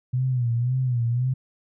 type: tone with vibrato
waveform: sine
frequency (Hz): 123.4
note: B2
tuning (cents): -1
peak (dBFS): -20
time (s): 0.13-1.34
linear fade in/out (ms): 10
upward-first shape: sine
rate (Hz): 1.9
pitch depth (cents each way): 96
effects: none